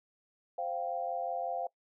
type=chord; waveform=sine; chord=C suspended fourth; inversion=none; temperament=equal; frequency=523.3 / 698.5 / 784 Hz; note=C5 / F5 / G5; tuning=0 / 0 / 0 cents; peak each=-39 / -35 / -38 dBFS; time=0.58-1.67 s; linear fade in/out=5 ms; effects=noise-tail reverb RT60 0.1 s tail -21 dB re dry